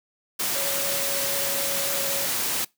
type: tone in noise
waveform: sine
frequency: 556 Hz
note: C#5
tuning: 5 cents sharp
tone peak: -32 dBFS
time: 0.55-2.26 s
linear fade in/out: 10 ms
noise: white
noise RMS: -26 dBFS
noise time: 0.39-2.65 s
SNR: -9 dB
effects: noise-tail reverb RT60 0.2 s tail -23 dB re dry + high-pass 100 Hz 12 dB/octave